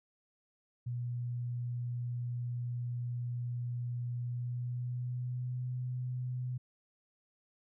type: tone with pitch glide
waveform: sine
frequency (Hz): 121.4 to 125.54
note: B2 to B2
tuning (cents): -29 to +29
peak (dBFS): -34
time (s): 0.86-6.58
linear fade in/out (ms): 10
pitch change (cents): +58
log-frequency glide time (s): 4.2-5.73
effects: none